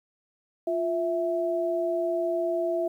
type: tone pair together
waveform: sine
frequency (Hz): 349.3 / 659.3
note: F4 / E5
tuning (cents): 0 / 0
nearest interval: major seventh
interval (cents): 1100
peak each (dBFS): -28 / -26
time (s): 0.67-2.88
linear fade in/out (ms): 5
effects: 10-bit